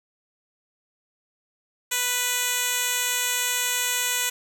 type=tone with band-pass filter; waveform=10% pulse; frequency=493.9 Hz; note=B4; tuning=in tune; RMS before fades=-25 dBFS; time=1.91-4.3 s; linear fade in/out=10 ms; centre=8900 Hz; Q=0.66; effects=none